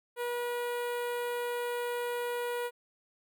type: tone with notch filter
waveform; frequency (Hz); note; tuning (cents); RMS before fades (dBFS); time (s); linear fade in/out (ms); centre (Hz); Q
sawtooth; 482.9; B4; -39; -34; 0.16-2.71; 50; 5600; 0.78
effects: none